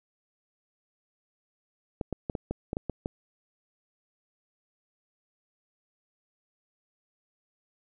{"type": "clicks", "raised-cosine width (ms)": 2, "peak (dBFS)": -17, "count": 9, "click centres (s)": [2.012, 2.127, 2.298, 2.352, 2.51, 2.731, 2.769, 2.897, 3.059], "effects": []}